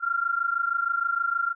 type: tone pair together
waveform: sine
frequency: 1369.6 / 1396 Hz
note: F6 / F6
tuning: -34 / -1 cents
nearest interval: unison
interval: 33 cents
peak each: -26 dBFS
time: 0-1.55 s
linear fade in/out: 50 ms
effects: none